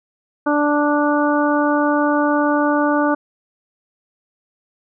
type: harmonic tone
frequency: 293.7 Hz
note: D4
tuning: in tune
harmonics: 1 / 2 / 3 / 4 / 5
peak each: -17 / -20 / -22 / -23 / -24 dBFS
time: 0.46-3.15 s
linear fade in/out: 10 ms
effects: none